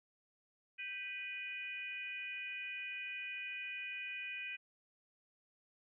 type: harmonic tone with a mistuned harmonic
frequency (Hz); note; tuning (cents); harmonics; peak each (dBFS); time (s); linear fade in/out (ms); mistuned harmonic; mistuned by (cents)
493.9; B4; 0; 3 / 4 / 5 / 6; -51 / -50 / -42 / -53; 0.78-4.57; 20; 3; +92
effects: none